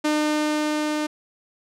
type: tone with level ramp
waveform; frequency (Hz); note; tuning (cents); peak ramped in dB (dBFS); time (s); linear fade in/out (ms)
sawtooth; 302.7; D#4; -48; -15 to -19; 0.04-1.07; 10
effects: low-pass 9000 Hz 12 dB/octave